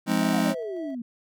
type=chord; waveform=square; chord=F minor seventh; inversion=none; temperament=just; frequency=174.61 / 209.5 / 261.9 / 314.3 Hz; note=F3 / Ab3 / C4 / Eb4; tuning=0 / +15 / +2 / +18 cents; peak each=-29 / -26 / -27 / -30 dBFS; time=0.06-0.55 s; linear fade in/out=50 ms
type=tone with tremolo; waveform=triangle; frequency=652 Hz; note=E5; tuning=19 cents flat; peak=-33 dBFS; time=0.21-0.95 s; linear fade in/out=5 ms; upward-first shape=square; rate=3.6 Hz; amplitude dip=25%
type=exponential sweep; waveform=sine; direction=down; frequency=763 to 226.1 Hz; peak=-30 dBFS; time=0.33-1.02 s; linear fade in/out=5 ms
effects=none